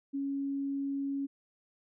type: tone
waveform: sine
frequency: 277.2 Hz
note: C#4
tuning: in tune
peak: -31 dBFS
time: 0.13-1.27 s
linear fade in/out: 20 ms
effects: none